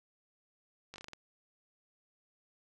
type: slowing click train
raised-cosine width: 0.2 ms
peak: -29 dBFS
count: 7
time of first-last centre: 0.94-1.133 s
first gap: 19 ms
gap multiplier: 1.21
effects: none